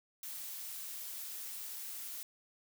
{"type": "noise", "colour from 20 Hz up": "blue", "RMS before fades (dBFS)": -44, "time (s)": [0.23, 2.23], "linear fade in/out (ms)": 2, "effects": []}